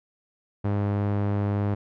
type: tone with low-pass filter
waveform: sawtooth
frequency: 101.7 Hz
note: G#2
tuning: 36 cents flat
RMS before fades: -25 dBFS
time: 0.64-1.75 s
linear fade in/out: 10 ms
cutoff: 1300 Hz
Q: 0.54
effects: none